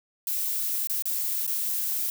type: noise with dropouts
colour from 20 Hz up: violet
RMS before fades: -28 dBFS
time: 0.27-2.1 s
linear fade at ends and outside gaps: 1 ms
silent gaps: 0.872-0.897 / 1.023-1.055 / 1.466-1.476 s
effects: none